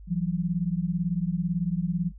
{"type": "beating tone pair", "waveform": "sine", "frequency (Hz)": [166.6, 184.6], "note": ["E3", "F#3"], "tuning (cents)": [19, -4], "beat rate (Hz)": 18, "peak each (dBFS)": -27, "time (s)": [0.07, 2.12], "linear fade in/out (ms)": 50, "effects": ["noise-tail reverb RT60 0.1 s tail -19 dB re dry", "added 50 Hz sine -42 dBFS peak until 2.18 s"]}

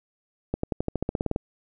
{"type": "accelerating click train", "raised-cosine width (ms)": 2, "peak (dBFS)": -12, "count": 13, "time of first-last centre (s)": [0.54, 1.361], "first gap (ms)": 94, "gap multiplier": 0.94, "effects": []}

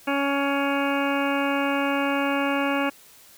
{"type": "harmonic tone", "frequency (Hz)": 279.4, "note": "C#4", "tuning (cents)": 14, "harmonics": [1, 2, 3, 4, 5, 6, 8, 9, 10], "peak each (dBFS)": [-25, -28, -30, -31, -32, -33, -34, -35, -35], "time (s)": [0.07, 2.9], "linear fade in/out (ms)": 10, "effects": ["white hiss -51 dBFS RMS until 3.37 s"]}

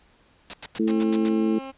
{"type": "noise bursts", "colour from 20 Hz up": "white", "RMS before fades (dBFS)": -32, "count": 7, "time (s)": [0.5, 1.285], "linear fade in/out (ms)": 0, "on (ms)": 35, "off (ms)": 90}
{"type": "harmonic tone", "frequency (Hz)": 110, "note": "A2", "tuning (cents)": 0, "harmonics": [2, 3, 4], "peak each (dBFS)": [-22, -23, -29], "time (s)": [0.79, 1.59], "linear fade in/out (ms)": 10}
{"type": "tone", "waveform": "15% pulse", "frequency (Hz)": 267.9, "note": "C4", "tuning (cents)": 41, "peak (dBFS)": -28, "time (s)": [0.87, 1.72], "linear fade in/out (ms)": 20}
{"effects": ["pink hiss -59 dBFS RMS until 1.77 s", "resampled to 8000 Hz"]}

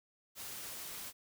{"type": "noise", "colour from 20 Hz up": "white", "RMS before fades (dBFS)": -45, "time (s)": [0.35, 1.13], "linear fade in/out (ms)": 50, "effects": []}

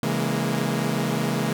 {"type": "chord", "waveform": "sawtooth", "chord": "A# half-diminished seventh", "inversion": "first", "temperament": "equal with one note detuned", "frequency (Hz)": [135.9, 164.81, 207.7, 233.1], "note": ["C#3", "E3", "G#3", "A#3"], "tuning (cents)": [-34, 0, 0, 0], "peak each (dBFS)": -24, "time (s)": [0.03, 1.53], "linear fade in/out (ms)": 2, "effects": []}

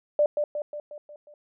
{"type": "tone with echo", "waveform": "sine", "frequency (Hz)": 592, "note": "D5", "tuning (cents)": 14, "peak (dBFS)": -17, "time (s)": [0.19, 0.26], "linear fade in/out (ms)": 2, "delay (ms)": 180, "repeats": 6, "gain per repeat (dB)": -5, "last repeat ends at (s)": 1.34, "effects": []}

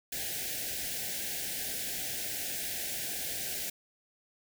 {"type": "band-stop noise", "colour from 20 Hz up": "white", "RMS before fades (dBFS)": -36, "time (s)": [0.12, 3.7], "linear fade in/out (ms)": 5, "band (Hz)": [820, 1500], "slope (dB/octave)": 96, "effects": []}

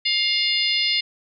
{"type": "harmonic tone", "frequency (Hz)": 707, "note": "F5", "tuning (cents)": 21, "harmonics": [3, 4, 5, 6, 7], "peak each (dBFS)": [-25, -25, -25, -25, -25], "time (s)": [0.05, 1.01], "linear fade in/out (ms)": 10, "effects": []}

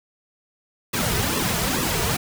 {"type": "noise with flanger", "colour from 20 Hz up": "pink", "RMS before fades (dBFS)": -23, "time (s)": [0.93, 2.17], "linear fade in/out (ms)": 10, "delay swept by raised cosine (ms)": [1.3, 3.8], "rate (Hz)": 2.3, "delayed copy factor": -0.9, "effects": []}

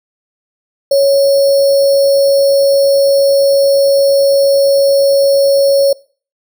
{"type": "tone with sample-and-hold", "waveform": "sine", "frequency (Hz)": 554.4, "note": "C#5", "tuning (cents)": 0, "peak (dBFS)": -6, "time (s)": [0.91, 5.93], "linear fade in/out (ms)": 5, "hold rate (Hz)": 4900, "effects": ["noise-tail reverb RT60 0.4 s tail -22 dB re dry"]}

